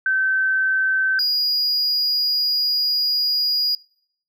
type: tone pair in turn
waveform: sine / triangle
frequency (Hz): 1541 / 4882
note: G6 / D#8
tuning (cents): -30 / -34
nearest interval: octave + minor sixth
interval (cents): 1996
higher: second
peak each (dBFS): -16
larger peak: neither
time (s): 0.06-1.19 / 1.19-3.75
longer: second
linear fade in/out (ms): 2
effects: noise-tail reverb RT60 0.6 s tail -24 dB re dry